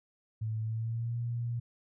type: tone with pitch glide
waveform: sine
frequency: 110 to 118.58 Hz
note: A2 to A#2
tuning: 0 to +30 cents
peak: -31 dBFS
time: 0.41-1.6 s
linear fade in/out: 10 ms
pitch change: +130 cents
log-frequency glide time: 0.62-1.18 s
effects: none